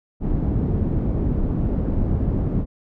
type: low-pass noise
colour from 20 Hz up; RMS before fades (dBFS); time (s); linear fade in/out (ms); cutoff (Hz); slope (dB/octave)
pink; -21; 0.2-2.66; 50; 290; 12
effects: none